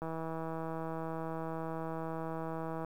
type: click train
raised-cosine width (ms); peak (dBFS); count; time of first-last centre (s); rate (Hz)
1; -26; 459; 0.02-2.847; 162
effects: 10-bit